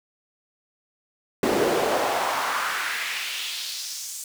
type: noise with high-pass filter sweep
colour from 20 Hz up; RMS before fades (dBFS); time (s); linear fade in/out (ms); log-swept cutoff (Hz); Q
brown; -26; 1.43-4.24; 2; 330 to 7600; 2.1
effects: none